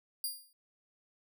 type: tone with exponential decay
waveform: 5% pulse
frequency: 4800 Hz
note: D8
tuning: 37 cents sharp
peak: -24 dBFS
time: 0.24-0.53 s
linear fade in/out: 2 ms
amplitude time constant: 63 ms
effects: none